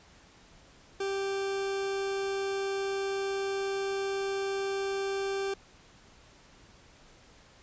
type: tone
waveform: 40% pulse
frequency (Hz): 392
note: G4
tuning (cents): 0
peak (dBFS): -29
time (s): 1-5.54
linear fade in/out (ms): 5
effects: pink hiss -57 dBFS RMS until 7.62 s + resampled to 16000 Hz